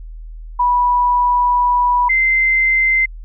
sine tone pair in turn, 980 / 2077 Hz, B5 / C7, -14 / -13 cents, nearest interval octave + minor second, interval 1301 cents, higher second, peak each -11 dBFS, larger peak neither, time 0.59-2.09 / 2.09-3.06 s, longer first, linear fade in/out 10 ms, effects added 40 Hz sine -29 dBFS peak until 3.24 s

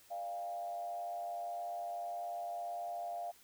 sine tone with frequency modulation, 698 Hz, F5, 1 cent flat, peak -38 dBFS, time 0.1-3.32 s, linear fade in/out 20 ms, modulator 98.3 Hz, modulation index 0.67, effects white hiss -63 dBFS RMS until 3.43 s

